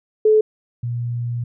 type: tone pair in turn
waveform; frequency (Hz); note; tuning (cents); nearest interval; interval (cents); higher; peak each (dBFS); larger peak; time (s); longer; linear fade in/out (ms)
sine; 431.4 / 119.67; A4 / A#2; -34 / +46; octave + minor seventh; 2220; first; -10 / -21; first; 0.25-0.41 / 0.83-1.44; second; 5
effects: none